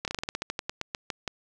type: slowing click train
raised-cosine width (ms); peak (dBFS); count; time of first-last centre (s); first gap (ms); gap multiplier
0.2; -13; 16; 0.05-1.278; 28; 1.14
effects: none